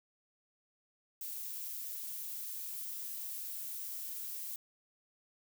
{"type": "noise with high-pass filter sweep", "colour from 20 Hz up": "violet", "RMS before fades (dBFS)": -42, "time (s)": [1.21, 4.56], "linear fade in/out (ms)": 2, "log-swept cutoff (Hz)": [1700, 360], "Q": 0.75, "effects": []}